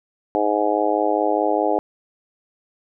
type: harmonic tone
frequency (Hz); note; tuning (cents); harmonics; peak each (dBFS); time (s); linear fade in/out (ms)
104.8; G#2; +16; 3 / 4 / 5 / 6 / 7 / 8; -24 / -24 / -24 / -24 / -24 / -24; 0.35-1.79; 0
effects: none